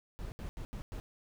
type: noise bursts at uneven times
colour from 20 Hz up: brown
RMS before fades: -41 dBFS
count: 5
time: 0.19-0.32 / 0.39-0.49 / 0.57-0.65 / 0.73-0.82 / 0.92-1 s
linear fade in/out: 0 ms
effects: none